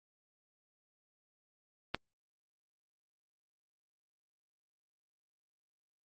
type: click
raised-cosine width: 0.3 ms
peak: -15 dBFS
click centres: 1.946 s
effects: Opus 32 kbps